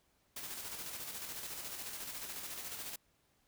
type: noise with tremolo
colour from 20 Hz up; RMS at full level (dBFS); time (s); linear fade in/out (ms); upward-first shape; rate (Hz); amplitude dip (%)
white; -43; 0.36-2.96; 5; square; 14; 35
effects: pink hiss -74 dBFS RMS until 3.47 s